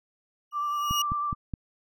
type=tone with exponential growth; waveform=30% pulse; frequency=2874 Hz; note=F7; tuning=49 cents sharp; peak=-20 dBFS; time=0.51-1.02 s; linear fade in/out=5 ms; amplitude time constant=110 ms
type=tone with vibrato; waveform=sine; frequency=1174.7 Hz; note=D6; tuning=in tune; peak=-26 dBFS; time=0.52-1.35 s; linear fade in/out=50 ms; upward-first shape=sine; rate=10 Hz; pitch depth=21 cents each way
type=click train; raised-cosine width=5 ms; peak=-19 dBFS; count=4; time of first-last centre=0.91-1.538 s; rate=4.78 Hz
effects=none